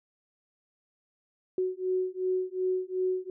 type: beating tone pair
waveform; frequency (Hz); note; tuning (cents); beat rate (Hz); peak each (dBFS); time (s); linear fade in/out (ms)
sine; 369.2 / 371.9; F#4 / F#4; -4 / +9; 2.7; -30; 1.58-3.3; 2
effects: none